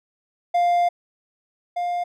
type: tone pair in turn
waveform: triangle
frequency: 700 / 704.5 Hz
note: F5 / F5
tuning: +4 / +15 cents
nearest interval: unison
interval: 11 cents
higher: second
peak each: -14 / -20 dBFS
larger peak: first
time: 0.54-0.89 / 1.76-2.04 s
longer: first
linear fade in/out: 10 ms
effects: none